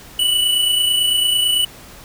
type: tone pair together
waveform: square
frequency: 2958 / 2987 Hz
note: F#7 / F#7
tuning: -1 / +16 cents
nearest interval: unison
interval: 17 cents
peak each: -15 / -25 dBFS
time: 0.19-1.65 s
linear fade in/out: 5 ms
effects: pink hiss -40 dBFS RMS until 2.04 s